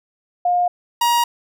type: tone pair in turn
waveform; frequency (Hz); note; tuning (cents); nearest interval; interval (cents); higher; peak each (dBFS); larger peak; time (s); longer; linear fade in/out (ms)
sine / 45% pulse; 711 / 949.1; F5 / A#5; +31 / +31; perfect fourth; 500; second; -14; neither; 0.45-0.68 / 1.01-1.24; neither; 5
effects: none